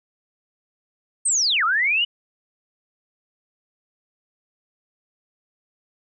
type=linear two-way sweep; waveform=sine; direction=down then up; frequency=8720 to 1200 to 2992 Hz; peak=-17 dBFS; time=1.25-2.05 s; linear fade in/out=10 ms; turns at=1.64 s; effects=none